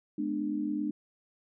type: tone cluster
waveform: sine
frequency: 211.6 / 249.3 / 299.6 Hz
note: G#3 / B3 / D4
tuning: +33 / +16 / +35 cents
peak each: -35 / -37 / -31 dBFS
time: 0.18-0.91 s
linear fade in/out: 5 ms
effects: none